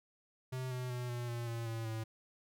square tone with pitch steps, 128.8 / 126.15 / 123.55 / 121.01 / 118.52 / 116.08 / 113.69 / 111.35 Hz, C3 / B2 / B2 / B2 / A#2 / A#2 / A#2 / A2, -27 / +37 / +1 / -35 / +29 / -7 / -43 / +21 cents, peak -38 dBFS, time 0.52-2.04 s, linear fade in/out 10 ms, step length 190 ms, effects none

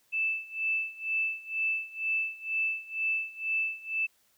sine tone with tremolo, 2637 Hz, E7, in tune, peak -25 dBFS, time 0.12-4.07 s, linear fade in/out 20 ms, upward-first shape sine, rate 2.1 Hz, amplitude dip 90%, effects white hiss -68 dBFS RMS until 4.37 s

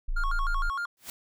sine tone, 27.44 Hz, A0, 4 cents flat, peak -25 dBFS, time 0.08-0.7 s, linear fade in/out 10 ms
triangle tone with vibrato, 1244.5 Hz, D#6, in tune, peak -27 dBFS, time 0.16-0.86 s, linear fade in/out 10 ms, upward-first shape square, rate 6.5 Hz, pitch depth 210 cents each way
white noise with exponential growth, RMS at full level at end -35 dBFS, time 0.97-1.1 s, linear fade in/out 1 ms, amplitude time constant 28 ms
effects none

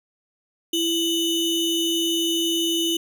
square ring-modulated tone, 1654 Hz, G#6, 8 cents flat, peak -18 dBFS, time 0.73-2.97 s, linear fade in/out 5 ms, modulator 1320 Hz, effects none

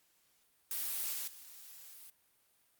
blue noise with level steps, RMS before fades -37 / -39 / -53 dBFS, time 0.71-2.1 s, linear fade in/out 2 ms, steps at 1.12 / 1.27 s, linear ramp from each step 10 ms, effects white hiss -72 dBFS RMS until 2.79 s + Opus 48 kbps

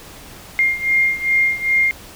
sine beating tone pair, 2118 / 2120.5 Hz, C7 / C7, +21 / +23 cents, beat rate 2.5 Hz, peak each -16 / -19 dBFS, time 0.59-1.91 s, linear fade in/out 0 ms, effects pink hiss -39 dBFS RMS until 2.15 s

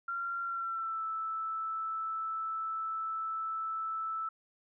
sine tone with pitch glide, 1378 to 1316.5 Hz, F6 to E6, -24 to -3 cents, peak -33 dBFS, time 0.08-4.29 s, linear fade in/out 5 ms, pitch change -79 cents, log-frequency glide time 0.42-1.04 s, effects none

